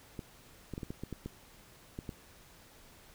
clicks, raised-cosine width 3 ms, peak -26 dBFS, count 10, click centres 0.192 / 0.737 / 0.779 / 0.832 / 0.905 / 1.036 / 1.127 / 1.26 / 1.989 / 2.092 s, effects pink hiss -58 dBFS RMS until 3.14 s

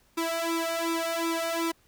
sawtooth tone with flanger, 331.6 Hz, E4, 10 cents sharp, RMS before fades -29 dBFS, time 0.17-1.72 s, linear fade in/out 10 ms, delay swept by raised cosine 0.82 to 1.67 ms, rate 2.7 Hz, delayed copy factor +1, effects pink hiss -64 dBFS RMS until 1.87 s

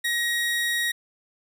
30% pulse tone, 1890 Hz, A#6, 23 cents sharp, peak -20 dBFS, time 0.04-0.92 s, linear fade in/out 10 ms, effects none

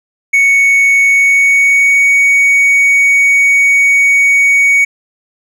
triangle tone with pitch glide, 2222 to 2240 Hz, C#7 to C#7, +4 to +18 cents, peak -4 dBFS, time 0.33-4.85 s, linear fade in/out 10 ms, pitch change +14 cents, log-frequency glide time 1.04-2.08 s, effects none

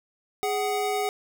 square tone pair together, 415.3 / 749.4 Hz, G#4 / F#5, 0 / +22 cents, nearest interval minor seventh, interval 1022 cents, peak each -28 / -28 dBFS, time 0.43-1.09 s, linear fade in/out 0 ms, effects none

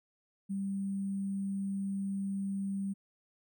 sine tone with sample-and-hold, 196 Hz, G3, in tune, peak -32 dBFS, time 0.49-2.94 s, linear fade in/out 20 ms, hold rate 8820 Hz, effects none

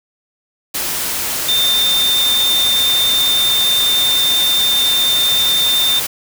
sine tone in noise, 3605 Hz, A7, 41 cents sharp, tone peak -12 dBFS, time 1.48-6 s, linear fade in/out 10 ms, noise white, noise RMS -20 dBFS, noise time 0.74-6.07 s, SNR +5 dB, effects none

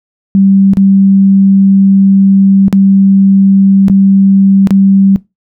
sine tone with dropouts, 194.9 Hz, G3, 10 cents flat, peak -3 dBFS, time 0.35-5.16 s, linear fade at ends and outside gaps 0 ms, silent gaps 0.735-0.771 / 2.682-2.727 / 3.883-3.898 / 4.672-4.707 s, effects noise-tail reverb RT60 0.2 s tail -20 dB re dry

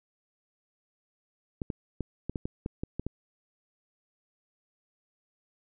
clicks, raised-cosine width 3 ms, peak -19 dBFS, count 10, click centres 1.618 / 1.702 / 2.007 / 2.296 / 2.358 / 2.455 / 2.661 / 2.835 / 2.996 / 3.066 s, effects none

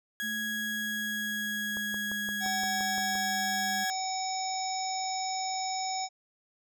35% pulse tone, 1660 Hz, G#6, 1 cent flat, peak -30 dBFS, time 0.2-3.9 s, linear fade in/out 0 ms
sine tone with pitch glide, 220 to 201.7 Hz, A3 to G3, 0 to +50 cents, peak -39 dBFS, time 0.22-3.85 s, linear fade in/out 20 ms, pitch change -150 cents, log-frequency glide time 0.43-3.18 s
click train, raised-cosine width 1 ms, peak -29 dBFS, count 9, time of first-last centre 1.77-3.154 s, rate 5.78 Hz
harmonic tone, 758 Hz, F#5, 42 cents sharp, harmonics 1 / 3 / 5 / 7 / 9, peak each -32 / -43 / -44 / -37 / -39 dBFS, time 2.4-6.09 s, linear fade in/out 50 ms
effects none

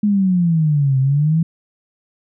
sine exponential two-way sweep, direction down then up, 211.6 to 130.81 to 167.1 Hz, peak -12 dBFS, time 0.03-1.43 s, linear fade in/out 5 ms, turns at 0.99 s, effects none

